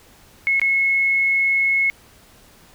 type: tone with dropouts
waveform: sine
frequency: 2181 Hz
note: C#7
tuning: 29 cents flat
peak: -15 dBFS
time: 0.47-1.9 s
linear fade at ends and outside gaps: 0 ms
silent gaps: 0.597-0.616 s
effects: pink hiss -50 dBFS RMS until 2.74 s